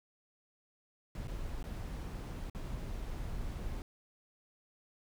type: noise with dropouts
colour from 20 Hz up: brown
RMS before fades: -40 dBFS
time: 1.15-3.82 s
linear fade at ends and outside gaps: 1 ms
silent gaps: 1.273-1.28 / 1.628-1.64 / 2.499-2.548 s
effects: none